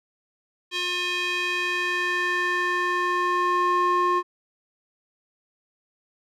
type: tone with band-pass filter sweep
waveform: square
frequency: 356.9 Hz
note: F4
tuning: 38 cents sharp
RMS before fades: -24 dBFS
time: 0.71-4.23 s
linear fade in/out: 50 ms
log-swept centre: 3200 to 940 Hz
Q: 2.3
effects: none